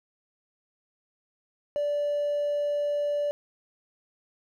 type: tone with hard clipping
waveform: triangle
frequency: 583 Hz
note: D5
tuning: 13 cents flat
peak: -25 dBFS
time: 1.76-3.31 s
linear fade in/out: 0 ms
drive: 4 dB
effects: none